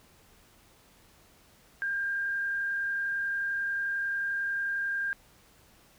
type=tone with frequency modulation; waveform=sine; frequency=1600 Hz; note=G6; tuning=35 cents sharp; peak=-28 dBFS; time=1.82-5.13 s; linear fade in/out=0 ms; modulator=31.2 Hz; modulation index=0.54; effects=pink hiss -60 dBFS RMS until 5.98 s